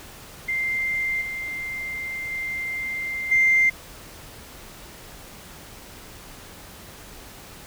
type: tone with level steps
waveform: sine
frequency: 2093 Hz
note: C7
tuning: in tune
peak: -22 / -28 / -26 / -14 dBFS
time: 0.48-3.7 s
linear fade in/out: 10 ms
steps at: 1.21 / 2.31 / 3.31 s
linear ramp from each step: 10 ms
effects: tanh soft clip ceiling -10 dBFS + pink hiss -43 dBFS RMS until 7.66 s